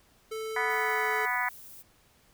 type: tone with pitch glide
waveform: square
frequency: 440 to 433.2 Hz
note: A4 to A4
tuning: 0 to -27 cents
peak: -34 dBFS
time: 0.31-1.26 s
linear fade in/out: 10 ms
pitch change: -27 cents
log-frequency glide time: 0.55-1.02 s
type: harmonic tone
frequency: 246.7 Hz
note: B3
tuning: 2 cents flat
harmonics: 3 / 4 / 5 / 6 / 7 / 8 / 9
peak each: -36 / -32 / -37 / -36 / -34 / -32 / -37 dBFS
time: 0.56-1.49 s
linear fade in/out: 5 ms
type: noise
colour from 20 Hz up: violet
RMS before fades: -48 dBFS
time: 0.69-1.83 s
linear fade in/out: 20 ms
effects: pink hiss -63 dBFS RMS until 2.33 s